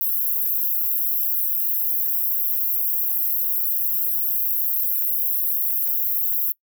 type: high-pass noise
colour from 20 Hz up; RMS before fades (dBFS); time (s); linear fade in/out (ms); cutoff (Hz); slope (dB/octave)
pink; -22; 0.01-6.52; 0; 12000; 96
effects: noise-tail reverb RT60 0.1 s tail -25 dB re dry